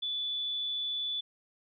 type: tone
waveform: sine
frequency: 3467 Hz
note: A7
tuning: 26 cents flat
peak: -31 dBFS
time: 0.02-1.21 s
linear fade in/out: 10 ms
effects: none